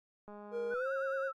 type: click train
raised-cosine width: 1 ms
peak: -37 dBFS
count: 96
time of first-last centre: 0.28-0.739 s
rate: 207 Hz
type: tone with pitch glide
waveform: triangle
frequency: 472.6 to 539.7 Hz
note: A#4 to C#5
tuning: +24 to -46 cents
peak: -32 dBFS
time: 0.51-1.32 s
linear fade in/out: 50 ms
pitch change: +230 cents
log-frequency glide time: 0.7-0.89 s
type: tone with vibrato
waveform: sine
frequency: 1396.9 Hz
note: F6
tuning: in tune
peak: -38 dBFS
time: 0.7-1.33 s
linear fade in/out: 20 ms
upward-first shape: sine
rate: 9.5 Hz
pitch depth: 120 cents each way
effects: Opus 48 kbps